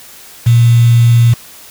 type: tone with quantisation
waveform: sine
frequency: 118 Hz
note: A#2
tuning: 22 cents sharp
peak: -4 dBFS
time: 0.46-1.34 s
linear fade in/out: 10 ms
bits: 4
effects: white hiss -36 dBFS RMS until 1.7 s